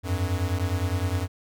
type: beating tone pair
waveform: square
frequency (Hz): 87.31 / 97.11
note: F2 / G2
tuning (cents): 0 / -16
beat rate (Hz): 9.8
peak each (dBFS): -27 / -28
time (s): 0.03-1.28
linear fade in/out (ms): 50
effects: none